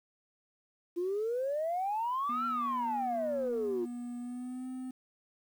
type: exponential two-way sweep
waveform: sine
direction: up then down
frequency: 340 to 1374 to 340 Hz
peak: -29 dBFS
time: 0.96-3.86 s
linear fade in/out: 20 ms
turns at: 2.46 s
type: tone with pitch glide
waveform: triangle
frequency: 242 to 256.4 Hz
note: B3 to C4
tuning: -35 to -35 cents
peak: -35 dBFS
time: 2.29-4.91 s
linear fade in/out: 5 ms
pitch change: +100 cents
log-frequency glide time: 4.19-4.67 s
effects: tanh soft clip ceiling -26 dBFS + 10-bit